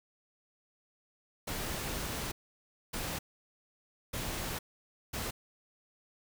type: noise bursts at uneven times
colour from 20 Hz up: pink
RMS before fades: -37 dBFS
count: 4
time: 1.47-2.32 / 2.93-3.19 / 4.13-4.59 / 5.13-5.31 s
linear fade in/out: 10 ms
effects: none